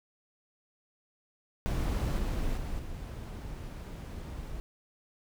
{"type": "noise with level steps", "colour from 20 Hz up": "brown", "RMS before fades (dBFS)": [-30, -32, -36, -40], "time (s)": [1.66, 4.6], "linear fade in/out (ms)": 0, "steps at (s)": [2.18, 2.57, 2.79], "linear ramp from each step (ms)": 5, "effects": []}